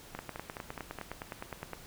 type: two click trains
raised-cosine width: 0.5 ms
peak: -24 / -23 dBFS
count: 5 / 16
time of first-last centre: 0.15-0.987 / 0.19-1.733 s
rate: 4.78 / 9.72 Hz
effects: pink hiss -52 dBFS RMS until 1.86 s